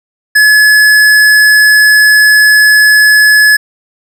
sine tone with hard clipping, 1705 Hz, G#6, 45 cents sharp, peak -4 dBFS, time 0.35-3.57 s, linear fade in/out 10 ms, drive 15 dB, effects none

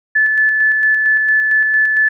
sine tone with tremolo, 1737 Hz, A6, 23 cents flat, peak -9 dBFS, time 0.15-2.09 s, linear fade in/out 10 ms, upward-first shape square, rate 4.4 Hz, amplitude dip 30%, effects none

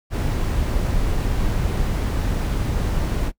brown noise, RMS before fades -21 dBFS, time 0.1-3.32 s, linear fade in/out 50 ms, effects noise-tail reverb RT60 0.1 s tail -22 dB re dry

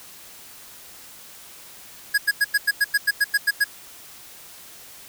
square tone bursts, 1660 Hz, G#6, 1 cent flat, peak -16 dBFS, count 12, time 2.14-3.643 s, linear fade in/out 10 ms, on 40 ms, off 93 ms, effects white hiss -44 dBFS RMS until 5.08 s

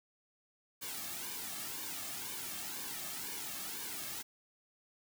white noise with flanger, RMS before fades -42 dBFS, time 0.81-4.23 s, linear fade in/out 20 ms, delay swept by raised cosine 1.5 to 2.08 ms, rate 2 Hz, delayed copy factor -0.7, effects none

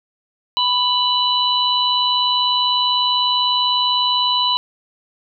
harmonic tone, 992 Hz, B5, 7 cents sharp, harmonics 1 / 3 / 4, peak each -19 / -19 / -19 dBFS, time 0.57-4.57 s, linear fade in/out 0 ms, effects none

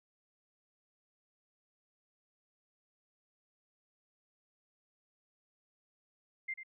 sine tone with echo, 2097 Hz, C7, 3 cents sharp, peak -35 dBFS, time 6.48-6.54 s, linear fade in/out 10 ms, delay 94 ms, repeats 1, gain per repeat -9 dB, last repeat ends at 6.634 s, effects none

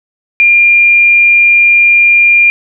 sine tone, 2400 Hz, D7, 37 cents sharp, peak -3 dBFS, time 0.4-2.5 s, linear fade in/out 0 ms, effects none

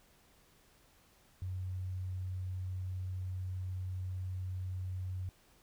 sine tone, 92.5 Hz, F#2, in tune, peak -36 dBFS, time 1.42-5.29 s, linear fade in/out 0 ms, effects pink hiss -66 dBFS RMS until 5.62 s

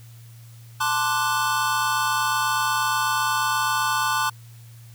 square chord, D dominant seventh, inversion second, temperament equal, 880 / 1046.5 / 1174.7 / 1480 Hz, A5 / C6 / D6 / F#6, 0 / 0 / 0 / 0 cents, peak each -27 dBFS, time 0.8-4.3 s, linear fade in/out 10 ms, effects added 116 Hz sine -42 dBFS peak until 4.94 s + white hiss -54 dBFS RMS until 4.94 s

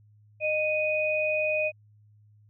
sine tone pair together, 615.1 / 2489 Hz, D#5 / D#7, -20 / 0 cents, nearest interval 2 octaves, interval 2420 cents, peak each -26 / -27 dBFS, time 0.4-1.72 s, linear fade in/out 50 ms, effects added 105 Hz sine -55 dBFS peak until 2.49 s

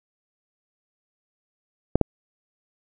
clicks, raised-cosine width 2 ms, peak -3 dBFS, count 2, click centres 1.956 / 2.013 s, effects none

